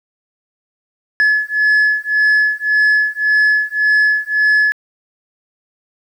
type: beating tone pair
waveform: sine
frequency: 1709 / 1710.8 Hz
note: G#6 / A6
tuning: +49 / -49 cents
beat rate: 1.8 Hz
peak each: -12 dBFS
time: 1.2-4.72 s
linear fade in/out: 0 ms
effects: tanh soft clip ceiling -8 dBFS + 8-bit